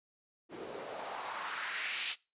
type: noise with band-pass filter sweep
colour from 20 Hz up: white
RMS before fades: -40 dBFS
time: 0.49-2.16 s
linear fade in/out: 50 ms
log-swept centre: 330 to 3100 Hz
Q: 2.2
effects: noise-tail reverb RT60 0.3 s tail -24 dB re dry + resampled to 8000 Hz